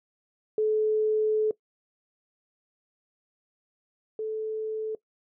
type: tone pair in turn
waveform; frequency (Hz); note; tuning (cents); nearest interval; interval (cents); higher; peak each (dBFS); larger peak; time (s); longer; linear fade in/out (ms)
sine; 431.3 / 436.1; A4 / A4; -35 / -15; unison; 20; second; -21 / -28; first; 0.58-1.51 / 4.19-4.95; first; 2
effects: noise-tail reverb RT60 0.1 s tail -20 dB re dry